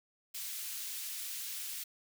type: high-pass noise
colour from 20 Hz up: white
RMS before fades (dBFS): -41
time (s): 0.34-1.84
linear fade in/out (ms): 10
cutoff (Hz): 2400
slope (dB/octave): 12
effects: none